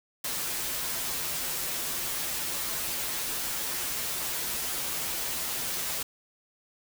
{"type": "noise with comb filter", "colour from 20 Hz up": "white", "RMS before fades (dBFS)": -32, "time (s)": [0.24, 6.03], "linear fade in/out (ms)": 5, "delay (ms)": 9.9, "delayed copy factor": -0.65, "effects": []}